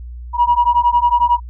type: beating tone pair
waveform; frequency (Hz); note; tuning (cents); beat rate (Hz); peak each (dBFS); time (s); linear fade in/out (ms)
sine; 956 / 967; A#5 / B5; +43 / -37; 11; -13; 0.33-1.4; 50
effects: tanh soft clip ceiling -4 dBFS + added 60 Hz sine -28 dBFS peak until 1.49 s